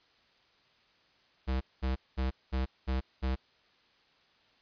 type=tone bursts; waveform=square; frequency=65.1 Hz; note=C2; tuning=8 cents flat; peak=-29 dBFS; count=6; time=1.47-3.36 s; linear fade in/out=20 ms; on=140 ms; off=210 ms; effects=white hiss -66 dBFS RMS until 4.61 s + resampled to 11025 Hz